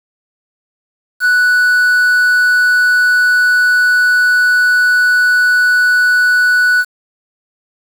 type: tone with quantisation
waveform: triangle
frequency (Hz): 1480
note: F#6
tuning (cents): 0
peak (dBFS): -6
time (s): 1.2-6.85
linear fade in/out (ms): 50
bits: 5
effects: none